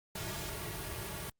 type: noise with comb filter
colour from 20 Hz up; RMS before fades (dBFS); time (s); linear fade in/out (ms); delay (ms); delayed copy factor
pink; -40; 0.15-1.3; 5; 3.9; -1
effects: Opus 48 kbps